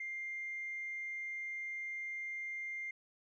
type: tone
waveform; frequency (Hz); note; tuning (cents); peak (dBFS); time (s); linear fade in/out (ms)
sine; 2100; C7; +6; -38; 0-2.91; 5
effects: tanh soft clip ceiling -34 dBFS